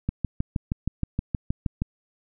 click train, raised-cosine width 5 ms, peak -12 dBFS, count 12, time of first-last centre 0.09-1.82 s, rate 6.36 Hz, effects none

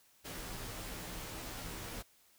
pink noise with comb filter, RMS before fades -44 dBFS, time 0.24-2.03 s, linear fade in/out 20 ms, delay 14 ms, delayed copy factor -0.7, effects white hiss -67 dBFS RMS until 2.38 s

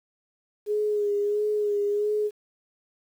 sine tone with vibrato, 415.3 Hz, G#4, in tune, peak -22 dBFS, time 0.66-2.31 s, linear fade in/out 50 ms, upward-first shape sine, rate 1.5 Hz, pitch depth 31 cents each way, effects 9-bit

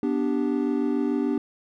triangle chord, G major, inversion first, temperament equal, 246.9 / 293.7 / 392 Hz, B3 / D4 / G4, 0 / 0 / 0 cents, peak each -24 / -23 / -27 dBFS, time 0.03-1.38 s, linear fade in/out 2 ms, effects none

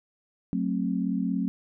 sine chord, F# diminished, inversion none, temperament just, 185 / 222 / 266.4 Hz, F#3 / A3 / C4, 0 / +16 / +31 cents, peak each -28 / -30 / -29 dBFS, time 0.53-1.48 s, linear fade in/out 0 ms, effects none

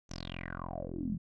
10% pulse tone with low-pass filter sweep, 43.65 Hz, F1, in tune, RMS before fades -39 dBFS, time 0.09-1.18 s, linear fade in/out 20 ms, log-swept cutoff 6400 to 170 Hz, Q 8.9, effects none

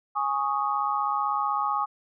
sine chord, Ab suspended fourth, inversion none, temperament equal, 830.6 / 1108.7 / 1244.5 Hz, Ab5 / Db6 / Eb6, 0 / 0 / 0 cents, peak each -28 dBFS, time 0.15-1.86 s, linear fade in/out 20 ms, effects none

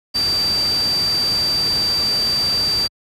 sine tone in noise, 4666 Hz, D8, 12 cents flat, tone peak -16 dBFS, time 0.14-2.88 s, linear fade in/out 20 ms, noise pink, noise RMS -28 dBFS, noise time 0.14-2.88 s, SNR +9 dB, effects high-pass 60 Hz 12 dB/octave + resampled to 32000 Hz

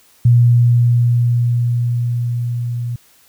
sine tone with level ramp, 120 Hz, B2, 49 cents flat, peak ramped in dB -6 to -19 dBFS, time 0.25-2.96 s, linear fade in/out 5 ms, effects white hiss -51 dBFS RMS until 3.28 s

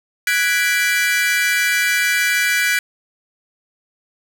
40% pulse chord, G# half-diminished seventh, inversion third, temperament equal, 1480 / 1661.2 / 1975.5 / 2349 Hz, F#6 / G#6 / B6 / D7, 0 / 0 / 0 / 0 cents, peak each -20 dBFS, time 0.27-2.79 s, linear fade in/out 2 ms, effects none

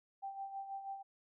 sine tone with tremolo, 784 Hz, G5, in tune, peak -39 dBFS, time 0.22-1.03 s, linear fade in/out 20 ms, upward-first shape sine, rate 6.2 Hz, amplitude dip 60%, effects none

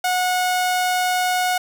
sawtooth tone, 730 Hz, F#5, 24 cents flat, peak -14 dBFS, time 0.04-1.58 s, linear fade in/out 5 ms, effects none

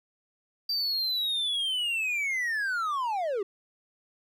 triangle linear sweep, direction down, 4699 to 371.8 Hz, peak -25 dBFS, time 0.69-3.43 s, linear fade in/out 5 ms, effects none

